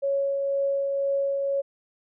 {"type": "tone with tremolo", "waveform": "sine", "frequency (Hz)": 554.4, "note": "C#5", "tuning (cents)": 0, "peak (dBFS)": -21, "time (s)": [0.02, 1.62], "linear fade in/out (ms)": 20, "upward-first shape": "triangle", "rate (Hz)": 2, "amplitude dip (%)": 30, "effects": []}